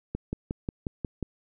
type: click train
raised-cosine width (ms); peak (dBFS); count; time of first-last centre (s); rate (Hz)
3; -17; 7; 0.15-1.227; 5.57
effects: none